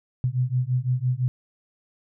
sine beating tone pair, 123.47 / 129.37 Hz, B2 / C3, 0 / -19 cents, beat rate 5.9 Hz, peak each -24 dBFS, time 0.24-1.28 s, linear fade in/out 0 ms, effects none

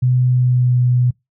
sine tone with pitch glide, 126 to 124.05 Hz, B2 to B2, +35 to +8 cents, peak -11 dBFS, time 0.02-1.11 s, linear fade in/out 10 ms, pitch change -27 cents, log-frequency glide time 0.24-0.79 s, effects noise-tail reverb RT60 0.2 s tail -25 dB re dry

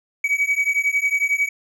triangle beating tone pair, 2264 / 2275 Hz, C#7 / C#7, +36 / +44 cents, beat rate 11 Hz, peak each -19 dBFS, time 0.24-1.49 s, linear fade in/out 5 ms, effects none

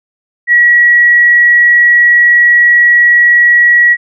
sine tone, 1921 Hz, B6, 48 cents flat, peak -3 dBFS, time 0.47-3.97 s, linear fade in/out 50 ms, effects none

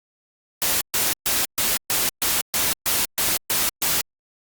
white noise bursts, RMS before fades -21 dBFS, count 11, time 0.62-4.01 s, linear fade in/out 0 ms, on 190 ms, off 130 ms, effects Opus 48 kbps

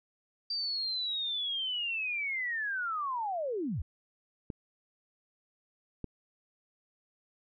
sine linear sweep, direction down, 4699 to 55 Hz, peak -31 dBFS, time 0.5-3.82 s, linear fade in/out 5 ms
clicks, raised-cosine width 3 ms, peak -24 dBFS, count 2, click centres 4.502 / 6.043 s
effects none

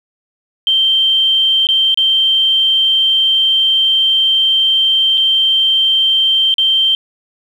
sine tone with dropouts, 3136 Hz, G7, in tune, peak -9 dBFS, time 0.67-6.95 s, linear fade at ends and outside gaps 1 ms, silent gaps 1.67-1.688 / 1.944-1.974 / 5.175-5.178 / 6.541-6.582 s, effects 7-bit

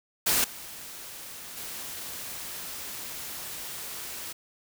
white noise with level steps, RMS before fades -24 / -42 / -38 dBFS, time 0.26-4.33 s, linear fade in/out 10 ms, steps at 0.44 / 1.57 s, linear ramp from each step 2 ms, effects none

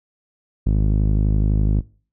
sawtooth tone with low-pass filter, 51.91 Hz, G#1, in tune, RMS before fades -17 dBFS, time 0.66-1.81 s, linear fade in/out 10 ms, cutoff 230 Hz, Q 0.88, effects noise-tail reverb RT60 0.4 s tail -22 dB re dry

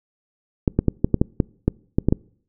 clicks, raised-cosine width 3 ms, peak -3 dBFS, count 11, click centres 0.678 / 0.79 / 0.883 / 1.045 / 1.143 / 1.215 / 1.402 / 1.68 / 1.985 / 2.086 / 2.125 s, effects noise-tail reverb RT60 0.6 s tail -26 dB re dry

